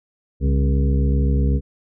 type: harmonic tone with a mistuned harmonic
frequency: 67.9 Hz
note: C#2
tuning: 35 cents flat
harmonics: 1 / 2 / 3 / 4 / 6 / 7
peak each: -16 / -22 / -26 / -28 / -32 / -33 dBFS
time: 0.4-1.61 s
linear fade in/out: 50 ms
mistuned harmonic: 2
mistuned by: +69 cents
effects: none